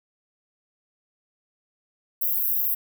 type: high-pass noise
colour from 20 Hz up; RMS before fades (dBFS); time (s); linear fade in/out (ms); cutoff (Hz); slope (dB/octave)
pink; -24; 2.21-2.75; 10; 12000; 96
effects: none